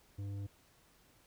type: tone with tanh clipping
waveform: triangle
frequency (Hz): 100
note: G2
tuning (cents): +35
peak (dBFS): -40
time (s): 0.18-0.47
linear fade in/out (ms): 10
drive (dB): 13
effects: pink hiss -67 dBFS RMS until 1.26 s